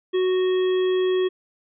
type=harmonic tone with a mistuned harmonic; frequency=370 Hz; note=F#4; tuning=in tune; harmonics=1 / 3 / 5 / 7 / 9; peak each=-18 / -37 / -37 / -44 / -36 dBFS; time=0.13-1.29 s; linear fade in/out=20 ms; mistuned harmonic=9; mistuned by=-18 cents; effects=none